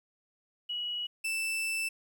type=tone pair in turn; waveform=sine / 40% pulse; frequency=2918 / 2651 Hz; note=F#7 / E7; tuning=-25 / +9 cents; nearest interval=major second; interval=166 cents; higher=first; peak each=-32 / -29 dBFS; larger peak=second; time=0.69-1.07 / 1.24-1.89 s; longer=second; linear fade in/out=10 ms; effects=11-bit